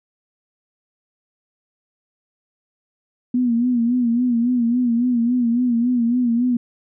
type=tone with vibrato; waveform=sine; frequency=240.8 Hz; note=B3; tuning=44 cents flat; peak=-15 dBFS; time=3.34-6.57 s; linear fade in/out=5 ms; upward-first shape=sine; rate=3.6 Hz; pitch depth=76 cents each way; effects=none